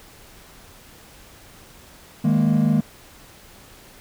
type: chord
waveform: triangle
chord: D# suspended fourth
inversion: none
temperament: equal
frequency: 155.56 / 207.7 / 233.1 Hz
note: D#3 / G#3 / A#3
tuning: 0 / 0 / 0 cents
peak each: -17 dBFS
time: 2.24-2.81 s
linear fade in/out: 10 ms
effects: tanh soft clip ceiling -9 dBFS + pink hiss -47 dBFS RMS until 4 s